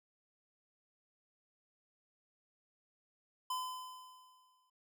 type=tone with exponential decay; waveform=square; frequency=1017 Hz; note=C6; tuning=50 cents flat; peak=-35 dBFS; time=3.5-4.7 s; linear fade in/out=5 ms; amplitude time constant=260 ms; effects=none